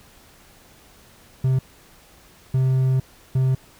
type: tone bursts at uneven times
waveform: triangle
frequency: 130.81 Hz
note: C3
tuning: in tune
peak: -14 dBFS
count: 3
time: 1.44-1.59 / 2.54-3 / 3.35-3.55 s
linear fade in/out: 5 ms
effects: pink hiss -51 dBFS RMS until 3.79 s